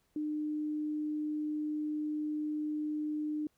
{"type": "tone", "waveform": "sine", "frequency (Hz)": 302.6, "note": "D#4", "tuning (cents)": -48, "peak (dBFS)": -32, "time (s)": [0.16, 3.47], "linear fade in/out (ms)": 2, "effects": ["pink hiss -75 dBFS RMS until 3.57 s"]}